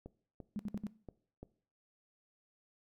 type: click train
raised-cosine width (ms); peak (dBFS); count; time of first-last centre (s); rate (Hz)
2; -33; 5; 0.06-1.43; 2.92
type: tone bursts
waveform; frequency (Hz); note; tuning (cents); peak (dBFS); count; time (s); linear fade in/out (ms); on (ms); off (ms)
sine; 208.5; G#3; +7; -35; 4; 0.56-0.868; 0; 32; 60
effects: noise-tail reverb RT60 0.5 s tail -19 dB re dry + MP3 96 kbps